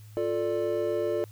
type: chord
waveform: triangle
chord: D minor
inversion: first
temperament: just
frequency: 352.4 / 440.5 / 587.3 Hz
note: F4 / A4 / D5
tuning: +16 / +2 / 0 cents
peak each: -28 dBFS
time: 0.17-1.24 s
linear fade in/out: 0 ms
effects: added 106 Hz sine -45 dBFS peak until 1.31 s + white hiss -59 dBFS RMS until 1.31 s